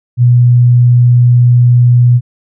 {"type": "tone", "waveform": "sine", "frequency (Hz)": 122.1, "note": "B2", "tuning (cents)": -19, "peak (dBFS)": -3, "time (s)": [0.17, 2.21], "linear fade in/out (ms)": 50, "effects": []}